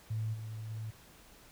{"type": "tone with level steps", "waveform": "sine", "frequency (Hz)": 110, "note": "A2", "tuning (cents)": 0, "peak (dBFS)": [-32, -39, -37], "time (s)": [0.1, 0.91], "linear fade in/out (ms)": 10, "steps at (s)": [0.33, 0.69], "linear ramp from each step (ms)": 20, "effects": ["pink hiss -58 dBFS RMS until 1.51 s"]}